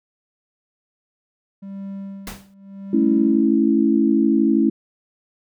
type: tone with tremolo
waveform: triangle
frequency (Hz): 196.3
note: G3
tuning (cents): +3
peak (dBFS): -26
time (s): 1.62-3.67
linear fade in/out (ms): 10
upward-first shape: sine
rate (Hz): 0.86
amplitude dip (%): 90
type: noise with exponential decay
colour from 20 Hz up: pink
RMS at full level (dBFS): -29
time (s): 2.27-2.54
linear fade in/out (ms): 1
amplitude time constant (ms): 57
type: chord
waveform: sine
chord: A major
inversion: none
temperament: equal with one note detuned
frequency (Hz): 218 / 277.2 / 329.6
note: A3 / C#4 / E4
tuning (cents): -16 / 0 / 0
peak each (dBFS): -18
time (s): 2.93-4.7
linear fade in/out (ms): 5
effects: none